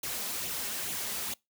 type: noise with flanger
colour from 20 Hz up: white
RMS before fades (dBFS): -35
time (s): 0.03-1.34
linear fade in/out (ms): 5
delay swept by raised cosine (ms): 0.29 to 4.99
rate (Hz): 2.3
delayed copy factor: +0.55
effects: noise-tail reverb RT60 0.2 s tail -24 dB re dry + high-pass 60 Hz 12 dB/octave